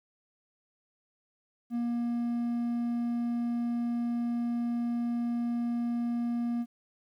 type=tone; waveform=triangle; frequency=237.3 Hz; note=A#3; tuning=31 cents sharp; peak=-26 dBFS; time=1.7-6.66 s; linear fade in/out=50 ms; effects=11-bit